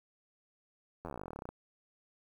slowing click train, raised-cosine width 1 ms, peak -28 dBFS, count 22, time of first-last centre 1.05-1.49 s, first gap 11 ms, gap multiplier 1.06, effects 10-bit

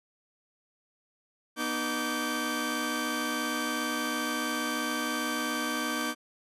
sawtooth tone cluster, 243.4 / 306.3 / 1155 / 1558 Hz, B3 / D#4 / D6 / G6, -25 / -27 / -29 / -11 cents, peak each -31 dBFS, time 1.56-6.15 s, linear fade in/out 50 ms, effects resampled to 32000 Hz

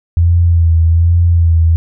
sine tone with vibrato, 84 Hz, E2, 33 cents sharp, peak -6 dBFS, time 0.17-1.76 s, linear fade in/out 0 ms, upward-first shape sine, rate 1.2 Hz, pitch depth 41 cents each way, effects none

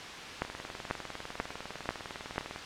two click trains, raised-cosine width 0.5 ms, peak -24 / -14 dBFS, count 43 / 5, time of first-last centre 0.45-2.561 / 0.42-2.381 s, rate 19.9 / 2.04 Hz, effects white hiss -41 dBFS RMS until 2.65 s + low-pass 4000 Hz 12 dB/octave

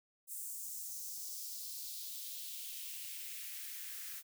blue noise with high-pass filter sweep, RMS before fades -45 dBFS, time 0.27-4.23 s, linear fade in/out 50 ms, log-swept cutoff 8500 to 1500 Hz, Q 2.1, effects none

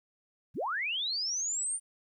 sine linear sweep, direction up, 64.3 to 9160 Hz, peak -30 dBFS, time 0.54-1.8 s, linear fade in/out 50 ms, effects 12-bit

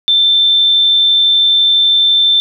sine tone, 3554 Hz, A7, 17 cents sharp, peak -7 dBFS, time 0.08-2.4 s, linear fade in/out 0 ms, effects none

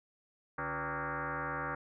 sine tone with frequency modulation, 146.83 Hz, D3, in tune, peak -34 dBFS, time 0.58-1.75 s, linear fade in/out 5 ms, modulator 213 Hz, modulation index 7.5, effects none

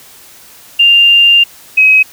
sine tone pair in turn, 2794 / 2542 Hz, F7 / D#7, 0 / +36 cents, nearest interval major second, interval 164 cents, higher first, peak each -3 dBFS, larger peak neither, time 0.79-1.44 / 1.77-2.03 s, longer first, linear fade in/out 10 ms, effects white hiss -38 dBFS RMS until 2.12 s

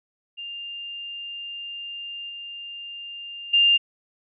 sine tone with level steps, 2800 Hz, F7, 4 cents sharp, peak -32 / -34 / -14 dBFS, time 0.37-3.78 s, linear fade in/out 20 ms, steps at 2.29 / 3.53 s, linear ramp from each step 10 ms, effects none

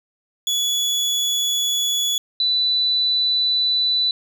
30% pulse / sine tone pair in turn, 3406 / 3980 Hz, G#7 / B7, +43 / +13 cents, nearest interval minor third, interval 270 cents, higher second, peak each -16 dBFS, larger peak neither, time 0.47-2.18 / 2.4-4.11 s, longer neither, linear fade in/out 2 ms, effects none

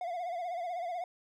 triangle tone with vibrato, 700 Hz, F5, 4 cents sharp, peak -32 dBFS, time 0.01-1.04 s, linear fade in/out 2 ms, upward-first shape sine, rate 16 Hz, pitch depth 81 cents each way, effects none

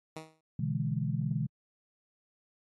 10% pulse tone with exponential decay, 158.4 Hz, D#3, 31 cents sharp, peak -29 dBFS, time 0.16-0.41 s, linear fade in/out 5 ms, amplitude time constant 53 ms
sine chord, E dominant seventh, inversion second, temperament equal, 123.47 / 146.83 / 164.81 / 207.7 Hz, B2 / D3 / E3 / G#3, 0 / 0 / 0 / 0 cents, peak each -34 / -33 / -35 / -37 dBFS, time 0.59-1.47 s, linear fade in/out 5 ms
effects AAC 32 kbps

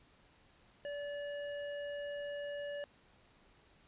square tone, 577 Hz, D5, 31 cents flat, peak -40 dBFS, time 0.85-2.84 s, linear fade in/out 0 ms, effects pink hiss -66 dBFS RMS until 3.87 s + resampled to 8000 Hz

